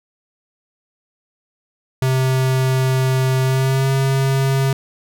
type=tone with pitch glide; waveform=square; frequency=130.81 to 134.95 Hz; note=C3 to C#3; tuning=0 to -46 cents; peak=-15 dBFS; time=2.02-4.73 s; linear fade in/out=2 ms; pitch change=+54 cents; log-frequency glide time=3.43-3.9 s; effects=none

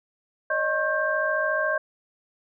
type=tone cluster; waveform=sine; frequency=566 / 620 / 1083 / 1580 Hz; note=C#5 / D#5 / C#6 / G6; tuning=+36 / -6 / -41 / +13 cents; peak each=-32 / -26 / -30 / -25 dBFS; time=0.5-1.78 s; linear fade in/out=5 ms; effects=none

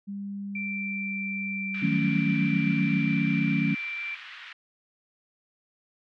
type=tone with pitch glide; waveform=sine; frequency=200 to 192.63 Hz; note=G3 to G3; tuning=+35 to -30 cents; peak=-32 dBFS; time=0.07-3.05 s; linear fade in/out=20 ms; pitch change=-65 cents; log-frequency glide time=0.55-2.38 s
type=tone; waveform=sine; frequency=2349 Hz; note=D7; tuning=in tune; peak=-31 dBFS; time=0.55-4.15 s; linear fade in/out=5 ms
type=band-pass noise; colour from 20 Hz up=pink; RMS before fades=-44 dBFS; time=1.74-4.53 s; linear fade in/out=5 ms; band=1500 to 3200 Hz; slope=24 dB/octave
type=chord; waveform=sine; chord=D# half-diminished seventh; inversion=none; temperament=equal; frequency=155.56 / 185 / 220 / 277.2 Hz; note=D#3 / F#3 / A3 / C#4; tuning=0 / 0 / 0 / 0 cents; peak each=-28 dBFS; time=1.82-3.75 s; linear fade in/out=10 ms
effects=none

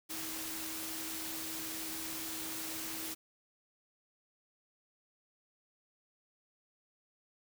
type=tone in noise; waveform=sine; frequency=320.3 Hz; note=E4; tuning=50 cents flat; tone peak=-47 dBFS; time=0.09-3.15 s; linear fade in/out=20 ms; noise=white; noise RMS=-41 dBFS; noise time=0.09-3.15 s; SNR=-9 dB; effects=none

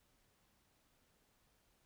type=silence; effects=pink hiss -75 dBFS RMS until 1.85 s

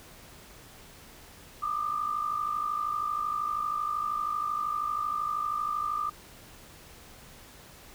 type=tone pair together; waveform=sine; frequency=1191.7 / 1244.5 Hz; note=D6 / D#6; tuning=+25 / 0 cents; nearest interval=minor second; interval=75 cents; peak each=-29 / -34 dBFS; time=1.62-6.1 s; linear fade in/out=10 ms; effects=pink hiss -51 dBFS RMS until 7.94 s

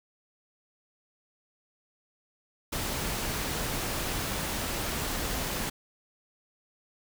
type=noise; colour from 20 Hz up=pink; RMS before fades=-32 dBFS; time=2.72-5.7 s; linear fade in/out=10 ms; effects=none

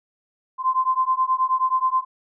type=beating tone pair; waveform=sine; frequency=1033 / 1042.4 Hz; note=C6 / C6; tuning=-22 / -7 cents; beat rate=9.4 Hz; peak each=-21 dBFS; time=0.58-2.05 s; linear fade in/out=50 ms; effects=none

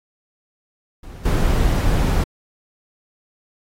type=noise with level steps; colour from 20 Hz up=brown; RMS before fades=-35 / -17 dBFS; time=1.03-2.24 s; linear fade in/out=5 ms; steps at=1.25 s; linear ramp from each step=5 ms; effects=AAC 48 kbps

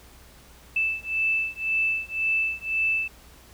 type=beating tone pair; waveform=sine; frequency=2637 / 2638.9 Hz; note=E7 / E7; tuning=0 / +1 cents; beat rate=1.9 Hz; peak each=-26 dBFS; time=0.76-3.08 s; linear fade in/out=5 ms; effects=added 60 Hz sine -52 dBFS peak until 3.53 s + pink hiss -52 dBFS RMS until 3.53 s

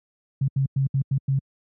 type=tone bursts at uneven times; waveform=sine; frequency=135.7 Hz; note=C#3; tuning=36 cents flat; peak=-18 dBFS; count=6; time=0.41-0.48 / 0.56-0.66 / 0.76-0.87 / 0.94-1.02 / 1.11-1.18 / 1.28-1.39 s; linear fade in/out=5 ms; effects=high-pass 80 Hz 12 dB/octave

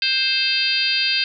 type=harmonic tone; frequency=525 Hz; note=C5; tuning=6 cents sharp; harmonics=3 / 4 / 5 / 6 / 7 / 8 / 9; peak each=-28 / -32 / -22 / -26 / -26 / -26 / -22 dBFS; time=0.02-1.24 s; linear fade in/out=2 ms; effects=none

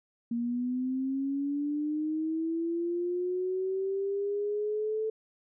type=linear sweep; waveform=sine; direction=up; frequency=233.1 to 440 Hz; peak=-28 dBFS; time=0.31-5.1 s; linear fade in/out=5 ms; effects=none

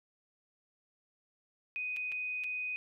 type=tone with dropouts; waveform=sine; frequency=2496 Hz; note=D#7; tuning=5 cents sharp; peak=-34 dBFS; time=1.76-2.76 s; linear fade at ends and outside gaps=0 ms; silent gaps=1.964-1.969 / 2.118-2.122 / 2.437-2.442 s; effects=none

